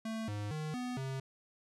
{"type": "tone with pitch steps", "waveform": "square", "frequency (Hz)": [222.4, 103.8, 154.3, 248.6, 133.6], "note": ["A3", "G#2", "D#3", "B3", "C3"], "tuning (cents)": [19, 0, -14, 12, 36], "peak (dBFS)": -37, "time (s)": [0.05, 1.2], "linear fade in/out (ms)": 5, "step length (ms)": 230, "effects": ["low-pass 9000 Hz 12 dB/octave"]}